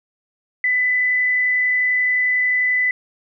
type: tone with frequency modulation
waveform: sine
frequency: 1999 Hz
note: B6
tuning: 20 cents sharp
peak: -15 dBFS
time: 0.64-2.91 s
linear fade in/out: 2 ms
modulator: 31.3 Hz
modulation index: 0.41
effects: none